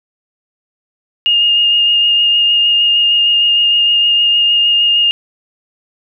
sine tone with vibrato, 2837 Hz, F7, 27 cents sharp, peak -8 dBFS, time 1.26-5.11 s, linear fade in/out 0 ms, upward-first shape sine, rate 6.5 Hz, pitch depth 12 cents each way, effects none

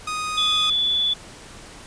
sawtooth tone, 1244.5 Hz, D#6, in tune, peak -21 dBFS, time 0.07-0.7 s, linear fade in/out 5 ms
sine tone with vibrato, 3450 Hz, A7, 35 cents flat, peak -18 dBFS, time 0.37-1.14 s, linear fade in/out 10 ms, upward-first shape triangle, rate 19 Hz, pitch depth 11 cents each way
effects pink hiss -42 dBFS RMS until 1.86 s + resampled to 22050 Hz

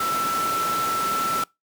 sine tone in noise, 1331 Hz, E6, 16 cents sharp, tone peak -22 dBFS, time 0-1.44 s, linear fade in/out 5 ms, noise pink, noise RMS -29 dBFS, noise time 0-1.44 s, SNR +4 dB, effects noise-tail reverb RT60 0.2 s tail -24 dB re dry + high-pass 200 Hz 12 dB/octave

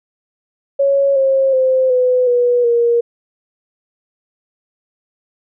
sine tone with pitch steps, 554.4 / 536.8 / 519.7 / 503.1 / 487.1 / 471.6 Hz, C#5 / C5 / C5 / B4 / B4 / A#4, 0 / +44 / -12 / +32 / -24 / +20 cents, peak -10 dBFS, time 0.79-3.01 s, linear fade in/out 10 ms, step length 370 ms, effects none

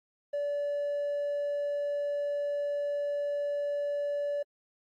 triangle tone, 577 Hz, D5, 31 cents flat, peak -26 dBFS, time 0.33-4.43 s, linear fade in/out 10 ms, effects tanh soft clip ceiling -24 dBFS + AAC 64 kbps

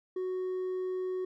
sine tone with hard clipping, 370 Hz, F#4, in tune, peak -32 dBFS, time 0.16-1.25 s, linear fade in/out 5 ms, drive 2 dB, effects none

